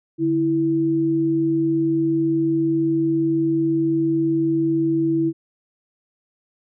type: tone pair together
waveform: sine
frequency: 146.2 / 328.2 Hz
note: D3 / E4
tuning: -7 / -8 cents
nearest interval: octave + major second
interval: 1399 cents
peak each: -26 / -17 dBFS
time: 0.18-5.33 s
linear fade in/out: 50 ms
effects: none